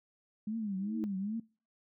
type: tone with vibrato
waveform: sine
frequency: 207 Hz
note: G#3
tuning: 5 cents flat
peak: -33 dBFS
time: 0.47-1.4 s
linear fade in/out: 5 ms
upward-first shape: triangle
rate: 2.5 Hz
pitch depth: 190 cents each way
type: tone with exponential growth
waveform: sine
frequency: 317.9 Hz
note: D#4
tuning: 37 cents sharp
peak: -32 dBFS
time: 0.67-1.04 s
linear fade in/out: 0 ms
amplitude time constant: 80 ms
effects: noise-tail reverb RT60 0.4 s tail -25 dB re dry